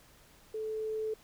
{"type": "tone with level ramp", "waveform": "sine", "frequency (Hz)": 435.9, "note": "A4", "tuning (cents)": -16, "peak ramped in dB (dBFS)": [-34, -31], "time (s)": [0.54, 1.14], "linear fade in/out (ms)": 5, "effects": ["pink hiss -60 dBFS RMS until 1.23 s"]}